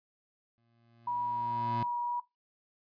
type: tone with exponential growth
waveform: 25% pulse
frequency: 116.54 Hz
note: A#2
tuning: in tune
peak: -29 dBFS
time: 0.58-1.83 s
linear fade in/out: 0 ms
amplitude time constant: 270 ms
type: tone with vibrato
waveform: sine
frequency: 965 Hz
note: B5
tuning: 40 cents flat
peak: -30 dBFS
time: 1.07-2.2 s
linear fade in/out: 5 ms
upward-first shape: triangle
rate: 1.9 Hz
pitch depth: 10 cents each way
effects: noise-tail reverb RT60 0.2 s tail -20 dB re dry + resampled to 11025 Hz